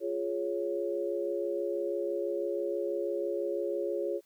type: chord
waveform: sine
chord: Db major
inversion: first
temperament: equal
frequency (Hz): 349.2 / 415.3 / 554.4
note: F4 / Ab4 / Db5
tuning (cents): 0 / 0 / 0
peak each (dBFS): -34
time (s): 0-4.21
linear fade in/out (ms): 50
effects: white hiss -69 dBFS RMS until 4.25 s